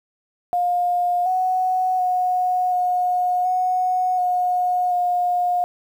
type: tone with pitch steps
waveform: sine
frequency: 710 / 741 / 730 / 723 / 735 / 723 / 714 Hz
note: F5 / F#5 / F#5 / F#5 / F#5 / F#5 / F5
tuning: +28 / +2 / -24 / -40 / -12 / -40 / +38 cents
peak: -17 dBFS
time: 0.53-5.64 s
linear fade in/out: 0 ms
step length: 730 ms
effects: 8-bit